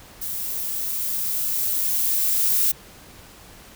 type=noise with level ramp; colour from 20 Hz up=violet; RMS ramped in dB=-29 to -19 dBFS; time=0.21-2.72 s; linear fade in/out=10 ms; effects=pink hiss -46 dBFS RMS until 3.75 s